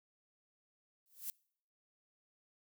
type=noise with exponential growth; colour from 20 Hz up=violet; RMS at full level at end=-38 dBFS; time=1.06-1.3 s; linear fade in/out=0 ms; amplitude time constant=51 ms; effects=noise-tail reverb RT60 0.6 s tail -26 dB re dry